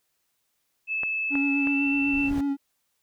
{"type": "tone with pitch glide", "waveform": "sine", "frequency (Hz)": [2613, 2671], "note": ["E7", "E7"], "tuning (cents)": [-16, 22], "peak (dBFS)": -25, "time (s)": [0.87, 2.31], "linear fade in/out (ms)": 50, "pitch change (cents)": 38, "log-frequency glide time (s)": [1.52, 1.87]}
{"type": "clicks", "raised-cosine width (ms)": 0.5, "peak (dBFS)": -20, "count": 3, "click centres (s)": [1.034, 1.354, 1.672]}
{"type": "tone with vibrato", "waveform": "triangle", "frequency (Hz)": 280, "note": "C#4", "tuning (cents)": 18, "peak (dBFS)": -21, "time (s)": [1.3, 2.57], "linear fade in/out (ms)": 50, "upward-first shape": "sine", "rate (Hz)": 8, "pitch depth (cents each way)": 21}
{"type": "noise with exponential growth", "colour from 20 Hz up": "brown", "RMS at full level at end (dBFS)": -29, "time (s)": [1.67, 2.41], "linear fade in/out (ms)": 5, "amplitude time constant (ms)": 160}
{"effects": ["white hiss -74 dBFS RMS until 3.02 s"]}